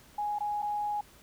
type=tone with dropouts; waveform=sine; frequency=831 Hz; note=G#5; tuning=1 cent sharp; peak=-29 dBFS; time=0.18-1.01 s; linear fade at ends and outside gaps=5 ms; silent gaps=0.387-0.405 / 0.621-0.626 s; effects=pink hiss -57 dBFS RMS until 1.22 s